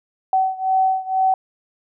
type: beating tone pair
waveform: sine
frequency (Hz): 758 / 760.1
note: F#5 / F#5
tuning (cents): +42 / +46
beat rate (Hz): 2.1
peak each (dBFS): -18 / -20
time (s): 0.33-1.34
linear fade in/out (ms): 2
effects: none